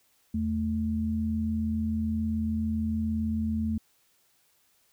sine tone pair together, 82.41 / 220.3 Hz, E2 / A3, 0 / +2 cents, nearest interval octave + perfect fourth, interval 1702 cents, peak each -31 / -27 dBFS, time 0.34-3.78 s, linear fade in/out 5 ms, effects white hiss -67 dBFS RMS until 4.92 s

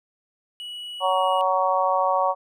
triangle tone with pitch glide, 2932 to 2893 Hz, F#7 to F#7, -16 to -40 cents, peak -31 dBFS, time 0.6-1.41 s, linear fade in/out 0 ms, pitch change -24 cents, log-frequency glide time 1-1.15 s
harmonic tone, 186.7 Hz, F#3, 16 cents sharp, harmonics 3 / 4 / 5 / 6, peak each -24 / -24 / -24 / -24 dBFS, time 1-2.35 s, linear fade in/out 50 ms
effects none

